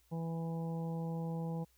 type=harmonic tone; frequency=164.8 Hz; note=E3; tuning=in tune; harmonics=1 / 2 / 3 / 4 / 5 / 6; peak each=-36 / -50 / -45 / -56 / -49 / -57 dBFS; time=0.11-1.65 s; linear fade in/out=20 ms; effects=added 61 Hz sine -70 dBFS peak until 1.77 s + white hiss -72 dBFS RMS until 1.77 s